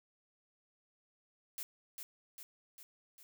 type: noise with echo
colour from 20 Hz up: blue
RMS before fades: -42 dBFS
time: 1.58-1.63 s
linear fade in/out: 0 ms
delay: 400 ms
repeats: 4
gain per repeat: -4 dB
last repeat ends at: 3.23 s
effects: none